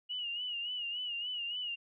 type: tone with vibrato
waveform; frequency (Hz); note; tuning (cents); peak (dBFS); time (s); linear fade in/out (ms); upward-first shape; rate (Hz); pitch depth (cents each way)
sine; 2889; F#7; -42; -35; 0.09-1.76; 20; sine; 3.5; 68
effects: none